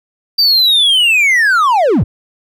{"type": "linear sweep", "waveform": "triangle", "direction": "down", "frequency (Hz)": [4699, 61.74], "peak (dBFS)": -6, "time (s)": [0.38, 2.04], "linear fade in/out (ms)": 10, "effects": []}